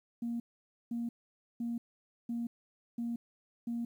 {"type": "tone bursts", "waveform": "sine", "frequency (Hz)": 235, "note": "A#3", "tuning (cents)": 14, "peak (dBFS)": -32, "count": 6, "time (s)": [0.22, 3.85], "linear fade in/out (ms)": 5, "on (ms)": 180, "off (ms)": 510, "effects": ["tanh soft clip ceiling -29 dBFS", "11-bit"]}